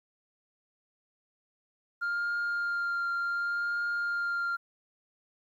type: tone with vibrato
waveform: sine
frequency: 1400 Hz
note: F6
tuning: 4 cents sharp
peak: -26 dBFS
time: 2.01-4.57 s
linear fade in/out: 20 ms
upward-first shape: triangle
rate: 0.68 Hz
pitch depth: 15 cents each way
effects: tanh soft clip ceiling -27 dBFS + 11-bit